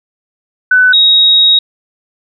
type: tone pair in turn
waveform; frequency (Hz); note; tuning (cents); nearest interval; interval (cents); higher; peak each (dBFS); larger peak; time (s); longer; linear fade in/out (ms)
sine; 1500 / 3780; F#6 / A#7; +23 / +23; octave + major third; 1600; second; -4; neither; 0.71-0.93 / 0.93-1.59; second; 5
effects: none